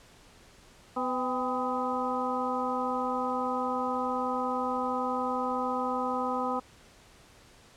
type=harmonic tone with a mistuned harmonic; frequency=251.7 Hz; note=B3; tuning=33 cents sharp; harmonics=1 / 2 / 3 / 4 / 5; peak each=-34 / -34 / -34 / -34 / -34 dBFS; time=0.96-6.6 s; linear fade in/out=10 ms; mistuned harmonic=3; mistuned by=+69 cents; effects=pink hiss -56 dBFS RMS until 7.76 s + low-pass 9000 Hz 12 dB/octave